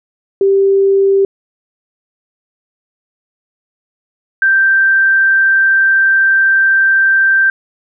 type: tone pair in turn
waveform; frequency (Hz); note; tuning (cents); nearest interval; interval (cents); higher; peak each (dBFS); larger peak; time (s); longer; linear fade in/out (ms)
sine; 392 / 1568; G4 / G6; 0 / 0; 2 octaves; 2400; second; -7; neither; 0.41-1.25 / 4.42-7.5; second; 2
effects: none